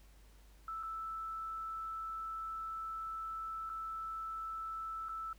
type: tone with dropouts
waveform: sine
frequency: 1318.5 Hz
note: E6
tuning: in tune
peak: -39 dBFS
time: 0.68-5.33 s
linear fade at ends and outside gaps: 2 ms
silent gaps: 0.829-0.833 / 3.694-3.699 / 5.086-5.092 s
effects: added 50 Hz sine -58 dBFS peak until 5.38 s + pink hiss -67 dBFS RMS until 5.38 s